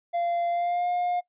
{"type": "tone with pitch glide", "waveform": "triangle", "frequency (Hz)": [690, 711.5], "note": ["F5", "F5"], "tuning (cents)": [-21, 32], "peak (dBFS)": -22, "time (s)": [0.13, 1.21], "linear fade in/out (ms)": 20, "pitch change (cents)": 53, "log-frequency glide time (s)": [0.49, 0.88], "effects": ["noise-tail reverb RT60 0.1 s tail -20 dB re dry", "resampled to 8000 Hz"]}